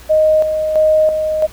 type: tone with tremolo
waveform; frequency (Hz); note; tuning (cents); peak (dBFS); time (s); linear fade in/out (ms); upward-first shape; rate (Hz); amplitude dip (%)
sine; 622; D#5; -1; -8; 0.09-1.47; 20; square; 1.5; 50
effects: added 60 Hz sine -38 dBFS peak until 1.52 s + pink hiss -40 dBFS RMS until 1.52 s